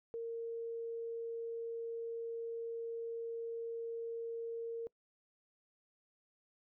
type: tone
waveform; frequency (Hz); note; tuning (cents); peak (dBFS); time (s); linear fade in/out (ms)
sine; 461; A#4; -19; -38; 0.14-4.87; 0
effects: noise-tail reverb RT60 0.1 s tail -24 dB re dry